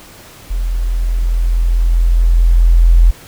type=tone with level ramp; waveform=sine; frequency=42.32 Hz; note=E1; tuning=46 cents sharp; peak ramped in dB=-14 to -3 dBFS; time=0.5-3.11 s; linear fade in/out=10 ms; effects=pink hiss -38 dBFS RMS until 3.27 s